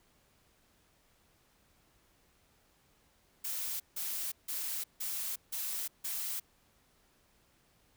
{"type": "noise bursts", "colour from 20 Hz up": "blue", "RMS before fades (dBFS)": -37, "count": 6, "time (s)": [3.44, 6.4], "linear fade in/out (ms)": 10, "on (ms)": 360, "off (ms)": 160, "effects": ["pink hiss -69 dBFS RMS until 7.96 s"]}